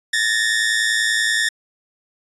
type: tone pair together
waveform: sawtooth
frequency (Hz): 1730 / 1840.3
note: A6 / A#6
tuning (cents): -30 / -23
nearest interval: minor second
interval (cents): 107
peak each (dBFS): -17 / -15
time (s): 0.13-1.49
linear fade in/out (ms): 5
effects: resampled to 24000 Hz